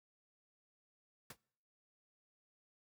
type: noise with exponential decay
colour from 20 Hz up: pink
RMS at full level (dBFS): -43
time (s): 1.3-1.37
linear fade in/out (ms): 5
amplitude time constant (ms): 15
effects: noise-tail reverb RT60 0.7 s tail -25 dB re dry + high-pass 60 Hz 12 dB/octave